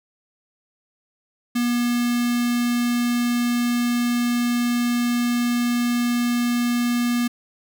square tone with notch filter, 240.7 Hz, B3, 44 cents flat, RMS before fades -21 dBFS, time 1.55-7.28 s, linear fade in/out 10 ms, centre 640 Hz, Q 0.89, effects none

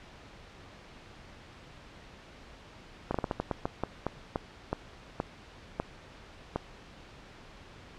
slowing click train, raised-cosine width 1 ms, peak -15 dBFS, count 15, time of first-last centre 3.11-6.56 s, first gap 34 ms, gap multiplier 1.27, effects pink hiss -51 dBFS RMS until 7.98 s + low-pass 4000 Hz 12 dB/octave

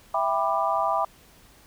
sine chord, E minor seventh, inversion none, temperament just, 659.3 / 791.1 / 988.9 / 1186.7 Hz, E5 / G5 / B5 / D6, 0 / +16 / +2 / +18 cents, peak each -27 dBFS, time 0.14-1.05 s, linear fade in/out 5 ms, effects pink hiss -54 dBFS RMS until 1.66 s

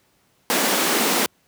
pink high-pass noise, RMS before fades -20 dBFS, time 0.5-1.26 s, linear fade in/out 0 ms, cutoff 200 Hz, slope 48 dB/octave, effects pink hiss -62 dBFS RMS until 1.47 s + high-pass 80 Hz 12 dB/octave

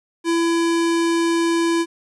square tone, 335.1 Hz, E4, 29 cents sharp, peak -17 dBFS, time 0.24-1.86 s, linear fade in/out 50 ms, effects resampled to 24000 Hz + 9-bit

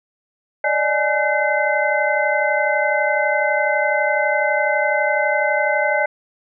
sine tone cluster, 580 / 612 / 840 / 1523 / 2057 Hz, D5 / D#5 / G#5 / F#6 / C7, -22 / -29 / +19 / +50 / -30 cents, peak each -22 dBFS, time 0.64-6.06 s, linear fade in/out 5 ms, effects none

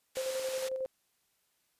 white band-pass noise, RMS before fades -43 dBFS, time 0.15-0.69 s, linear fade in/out 10 ms, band 390 to 8200 Hz, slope 12 dB/octave
sine tone with tremolo, 523.3 Hz, C5, in tune, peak -31 dBFS, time 0.17-0.86 s, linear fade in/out 0 ms, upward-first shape square, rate 11 Hz, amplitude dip 40%
effects white hiss -75 dBFS RMS until 1.79 s + resampled to 32000 Hz

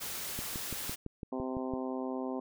white noise, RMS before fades -39 dBFS, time 0-0.96 s, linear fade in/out 20 ms
click train, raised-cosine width 3 ms, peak -26 dBFS, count 9, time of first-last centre 0.39-1.737 s, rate 5.94 Hz
harmonic tone, 129.7 Hz, C3, 15 cents flat, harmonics 2 / 3 / 4 / 5 / 6 / 7 / 8, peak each -36 / -40 / -42 / -44 / -46 / -47 / -48 dBFS, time 1.32-2.4 s, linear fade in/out 5 ms
effects none

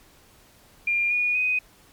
sine tone with pitch steps, 2400 / 2449 / 2499 Hz, D7 / D#7 / D#7, +37 / -28 / +7 cents, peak -20 dBFS, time 0.87-1.59 s, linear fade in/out 5 ms, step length 240 ms, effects pink hiss -55 dBFS RMS until 1.92 s + MP3 96 kbps

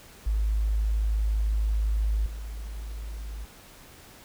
sine tone with level steps, 53 Hz, G#1, 36 cents sharp, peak -22 / -33 dBFS, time 0.26-3.45 s, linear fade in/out 10 ms, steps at 2.26 s, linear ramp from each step 2 ms, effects pink hiss -50 dBFS RMS until 4.24 s

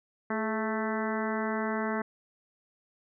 harmonic tone with a mistuned harmonic, 220 Hz, A3, in tune, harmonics 1 / 2 / 3 / 4 / 5 / 6 / 7 / 8 / 9, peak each -32 / -35 / -37 / -38 / -39 / -40 / -40 / -41 / -42 dBFS, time 0.3-2.02 s, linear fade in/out 5 ms, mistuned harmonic 2, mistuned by -52 cents, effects none

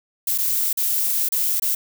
violet noise with dropouts, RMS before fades -21 dBFS, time 0.27-1.75 s, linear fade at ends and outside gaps 5 ms, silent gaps 0.379-0.384 / 0.73-0.772 / 1.288-1.32 / 1.598-1.621 s, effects none

